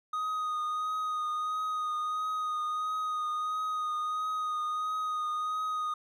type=tone with vibrato; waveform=triangle; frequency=1244.5 Hz; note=D#6; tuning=in tune; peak=-28 dBFS; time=0.13-5.94 s; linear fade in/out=5 ms; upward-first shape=triangle; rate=1.5 Hz; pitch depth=24 cents each way; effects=none